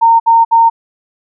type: tone bursts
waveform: sine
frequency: 917 Hz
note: A#5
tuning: 29 cents flat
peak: -4 dBFS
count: 3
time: 0.01-0.7 s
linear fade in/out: 20 ms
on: 190 ms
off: 60 ms
effects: none